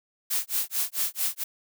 blue noise with tremolo, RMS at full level -25 dBFS, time 0.3-1.44 s, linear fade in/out 10 ms, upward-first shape sine, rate 4.5 Hz, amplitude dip 100%, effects none

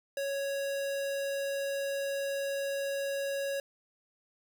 square tone, 554.4 Hz, C#5, in tune, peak -32 dBFS, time 0.17-3.6 s, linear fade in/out 2 ms, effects 11-bit

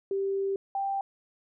sine tone pair in turn, 391.6 / 786.8 Hz, G4 / G5, -2 / +6 cents, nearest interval octave, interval 1208 cents, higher second, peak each -26 / -27 dBFS, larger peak first, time 0.11-0.56 / 0.75-1.01 s, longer first, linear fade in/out 2 ms, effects none

